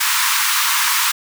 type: high-pass noise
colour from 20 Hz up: pink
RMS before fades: -17 dBFS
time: 0-1.12 s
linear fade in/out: 10 ms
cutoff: 920 Hz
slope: 96 dB/octave
effects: none